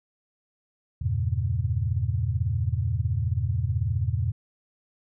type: chord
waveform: sine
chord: E diminished seventh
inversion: none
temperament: equal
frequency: 82.41 / 98 / 116.54 / 138.59 Hz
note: E2 / G2 / Bb2 / Db3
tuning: 0 / 0 / 0 / 0 cents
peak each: -28 / -28 / -27 / -33 dBFS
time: 1.01-4.32 s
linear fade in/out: 10 ms
effects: none